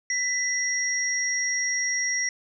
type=tone pair together; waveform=sine; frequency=1990 / 5650 Hz; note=B6 / F8; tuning=+13 / +19 cents; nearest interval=octave + tritone; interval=1806 cents; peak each=-26 dBFS; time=0.1-2.29 s; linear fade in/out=2 ms; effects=none